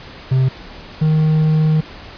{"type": "tone pair in turn", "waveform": "triangle", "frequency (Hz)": [130.81, 155.9], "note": ["C3", "D#3"], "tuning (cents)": [0, 4], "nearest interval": "minor third", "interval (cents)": 304, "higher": "second", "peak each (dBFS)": -9, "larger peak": "neither", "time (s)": [[0.31, 0.49], [1.01, 1.81]], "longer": "second", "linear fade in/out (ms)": 10, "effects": ["pink hiss -36 dBFS RMS until 2.17 s", "resampled to 11025 Hz"]}